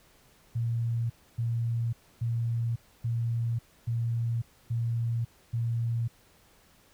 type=tone bursts; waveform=sine; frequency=116.54 Hz; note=A#2; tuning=in tune; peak=-26 dBFS; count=7; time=0.55-6.08 s; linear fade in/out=10 ms; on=550 ms; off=280 ms; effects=pink hiss -61 dBFS RMS until 6.93 s